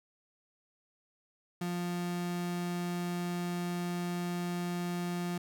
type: tone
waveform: 35% pulse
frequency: 175.6 Hz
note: F3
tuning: 10 cents sharp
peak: -31 dBFS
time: 1.61-5.38 s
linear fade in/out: 5 ms
effects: none